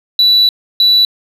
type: tone bursts at uneven times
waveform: sine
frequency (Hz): 3951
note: B7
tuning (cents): 0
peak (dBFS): -4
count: 2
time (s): 0.19-0.49 / 0.8-1.05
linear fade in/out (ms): 2
effects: tanh soft clip ceiling -4 dBFS